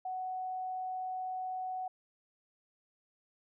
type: tone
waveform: sine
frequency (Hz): 744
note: F#5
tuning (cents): +9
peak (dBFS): -35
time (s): 0.05-1.88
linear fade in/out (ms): 5
effects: none